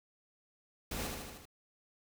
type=noise with echo; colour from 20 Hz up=pink; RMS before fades=-39 dBFS; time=0.91-1.07 s; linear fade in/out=5 ms; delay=77 ms; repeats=5; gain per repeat=-3 dB; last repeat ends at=1.455 s; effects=none